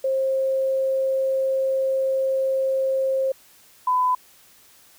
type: tone pair in turn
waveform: sine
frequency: 532 / 1004.3 Hz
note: C5 / B5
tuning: +29 / +29 cents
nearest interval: major seventh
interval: 1100 cents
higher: second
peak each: -19 / -17 dBFS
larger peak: second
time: 0.04-3.32 / 3.87-4.15 s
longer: first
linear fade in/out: 5 ms
effects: white hiss -53 dBFS RMS until 4.98 s